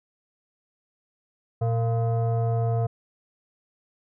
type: tone with frequency modulation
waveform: sine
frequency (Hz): 116.54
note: A#2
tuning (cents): 0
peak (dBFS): -20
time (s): 1.61-2.87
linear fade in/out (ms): 10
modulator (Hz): 575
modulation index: 0.65
effects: tanh soft clip ceiling -16 dBFS